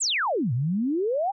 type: exponential two-way sweep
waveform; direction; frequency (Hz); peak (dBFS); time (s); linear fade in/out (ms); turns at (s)
sine; down then up; 8480 to 112.9 to 831; -22; 0-1.32; 20; 0.53
effects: none